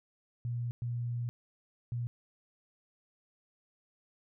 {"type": "tone bursts at uneven times", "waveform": "sine", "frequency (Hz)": 119.8, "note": "A#2", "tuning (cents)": 48, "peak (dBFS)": -32, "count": 3, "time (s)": [[0.45, 0.71], [0.82, 1.29], [1.92, 2.07]], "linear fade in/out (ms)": 0, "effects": []}